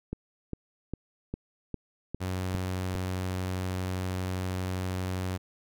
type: click train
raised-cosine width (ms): 3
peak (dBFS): -20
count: 8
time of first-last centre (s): 0.13-2.953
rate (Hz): 2.48
type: tone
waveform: sawtooth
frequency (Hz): 92.5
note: F#2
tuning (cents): 0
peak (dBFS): -26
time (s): 2.2-5.38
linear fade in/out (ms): 20
effects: none